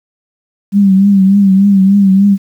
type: tone with vibrato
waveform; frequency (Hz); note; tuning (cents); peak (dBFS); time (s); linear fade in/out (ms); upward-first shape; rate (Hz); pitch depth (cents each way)
sine; 196; G3; 0; -4; 0.72-2.38; 50; triangle; 3.4; 70
effects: 7-bit